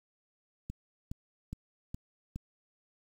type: click train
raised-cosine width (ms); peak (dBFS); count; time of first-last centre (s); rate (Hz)
5; -26; 5; 0.7-2.36; 2.41
effects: 9-bit